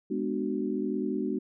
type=chord; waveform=sine; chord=G# half-diminished seventh; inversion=none; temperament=just; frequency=207.7 / 249.2 / 299 / 373.8 Hz; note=G#3 / B3 / D4 / F#4; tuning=0 / +16 / +31 / +18 cents; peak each=-33 dBFS; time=0.1-1.39 s; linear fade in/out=10 ms; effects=none